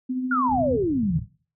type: tone with tremolo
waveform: sine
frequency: 255.2 Hz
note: C4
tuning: 43 cents flat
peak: -22 dBFS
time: 0.09-0.77 s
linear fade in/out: 10 ms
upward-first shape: triangle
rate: 14 Hz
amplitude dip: 45%
type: exponential sweep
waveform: sine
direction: down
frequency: 1472 to 145.8 Hz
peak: -20 dBFS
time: 0.31-1.19 s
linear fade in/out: 5 ms
type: low-pass noise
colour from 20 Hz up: white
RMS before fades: -32 dBFS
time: 0.47-1.27 s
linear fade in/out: 50 ms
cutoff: 160 Hz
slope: 48 dB/octave
effects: noise-tail reverb RT60 0.4 s tail -18 dB re dry + high-pass 60 Hz 12 dB/octave